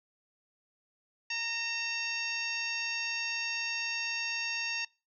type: harmonic tone with a mistuned harmonic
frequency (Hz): 924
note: A#5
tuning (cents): -16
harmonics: 1 / 2 / 3 / 4 / 5 / 6 / 7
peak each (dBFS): -47 / -39 / -35 / -46 / -42 / -40 / -46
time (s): 1.3-4.85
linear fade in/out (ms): 5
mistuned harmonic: 3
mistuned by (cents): -43
effects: noise-tail reverb RT60 0.3 s tail -23 dB re dry